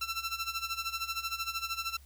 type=tone with tremolo; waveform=15% pulse; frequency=1344 Hz; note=E6; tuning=33 cents sharp; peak=-24 dBFS; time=0.01-1.97 s; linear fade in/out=5 ms; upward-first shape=sine; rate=13 Hz; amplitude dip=80%; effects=added 69 Hz sine -53 dBFS peak until 2.05 s + white hiss -63 dBFS RMS until 2.05 s